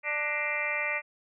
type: harmonic tone with a mistuned harmonic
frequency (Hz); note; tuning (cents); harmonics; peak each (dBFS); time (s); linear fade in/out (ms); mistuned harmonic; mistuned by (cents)
296.3; D4; +15; 2 / 3 / 4 / 5 / 6 / 7 / 8 / 9; -37 / -41 / -40 / -41 / -35 / -33 / -32 / -41; 0.03-1.02; 50; 6; +98
effects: none